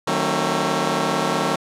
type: chord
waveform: 10% pulse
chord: D# diminished seventh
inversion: none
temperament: just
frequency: 155.56 / 186.68 / 224 / 268.8 Hz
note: D#3 / F#3 / A3 / C4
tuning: 0 / +16 / +31 / +47 cents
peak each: -17 dBFS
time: 0.07-1.56 s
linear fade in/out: 5 ms
effects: low-pass 9000 Hz 12 dB/octave